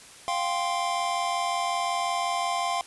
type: chord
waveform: square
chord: F suspended second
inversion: none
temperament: equal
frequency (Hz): 698.5 / 784 / 1046.5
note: F5 / G5 / C6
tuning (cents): 0 / 0 / 0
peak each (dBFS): -30 / -32 / -30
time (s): 0.28-2.81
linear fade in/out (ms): 0
effects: white hiss -48 dBFS RMS until 2.86 s + resampled to 24000 Hz